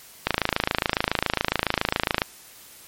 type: click train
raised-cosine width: 0.3 ms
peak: -3 dBFS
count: 54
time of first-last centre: 0.27-2.219 s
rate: 27.2 Hz
effects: white hiss -47 dBFS RMS until 2.87 s + MP3 64 kbps